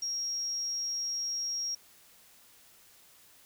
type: tone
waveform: sine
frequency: 5600 Hz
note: F8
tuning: 4 cents sharp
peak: -31 dBFS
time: 0.02-1.75 s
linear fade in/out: 5 ms
effects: white hiss -59 dBFS RMS until 3.45 s